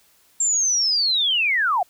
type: linear sweep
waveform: sine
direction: down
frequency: 7459 to 672 Hz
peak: -17 dBFS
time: 0.4-1.83 s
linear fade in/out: 5 ms
effects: white hiss -58 dBFS RMS until 1.89 s